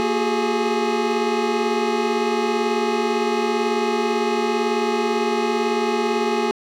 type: tone cluster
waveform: square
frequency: 232 / 365.2 / 406.1 / 424.1 / 839 Hz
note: A#3 / F#4 / G#4 / G#4 / G#5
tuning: -8 / -23 / -39 / +36 / +17 cents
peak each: -26 dBFS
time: 0-6.51 s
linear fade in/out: 0 ms
effects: low-pass 5000 Hz 12 dB/octave + 9-bit